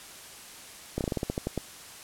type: slowing click train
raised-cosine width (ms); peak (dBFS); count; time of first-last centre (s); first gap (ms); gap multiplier
2; -15; 11; 0.98-1.577; 28; 1.16
effects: white hiss -46 dBFS RMS until 2.03 s + low-pass 11000 Hz 12 dB/octave